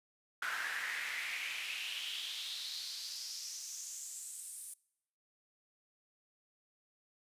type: noise with high-pass filter sweep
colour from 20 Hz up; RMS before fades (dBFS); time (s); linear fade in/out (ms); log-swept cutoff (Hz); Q
brown; -42; 0.42-4.74; 5; 1500 to 9600; 4.4
effects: noise-tail reverb RT60 0.8 s tail -24 dB re dry + resampled to 32000 Hz

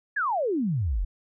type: exponential sweep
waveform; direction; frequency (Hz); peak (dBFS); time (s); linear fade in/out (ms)
sine; down; 1760 to 38.38; -23; 0.16-1.05; 10
effects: none

